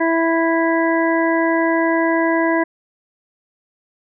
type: harmonic tone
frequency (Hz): 329.6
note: E4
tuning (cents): 0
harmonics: 1 / 2 / 3 / 5 / 6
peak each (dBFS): -17 / -20 / -22 / -24 / -25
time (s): 0-2.64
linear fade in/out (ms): 10
effects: none